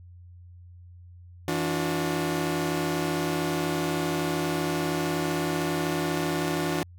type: tone cluster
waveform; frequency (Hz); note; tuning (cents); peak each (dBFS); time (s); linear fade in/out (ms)
sawtooth; 163.3 / 290.7 / 359.3; E3 / D4 / F4; -16 / -18 / +49; -26; 1.48-6.83; 0
effects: added 88 Hz sine -45 dBFS peak until 6.98 s